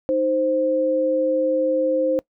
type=tone pair together; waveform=sine; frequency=310.9 / 523.3 Hz; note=D#4 / C5; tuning=-1 / 0 cents; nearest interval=major sixth; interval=901 cents; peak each=-24 / -18 dBFS; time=0.09-2.19 s; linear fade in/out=0 ms; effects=noise-tail reverb RT60 0.1 s tail -23 dB re dry